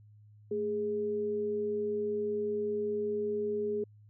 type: tone pair together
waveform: sine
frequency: 220 / 414.8 Hz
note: A3 / G#4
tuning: 0 / -2 cents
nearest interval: major seventh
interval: 1098 cents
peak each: -39 / -30 dBFS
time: 0.51-3.84 s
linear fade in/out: 5 ms
effects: added 105 Hz sine -54 dBFS peak until 4.09 s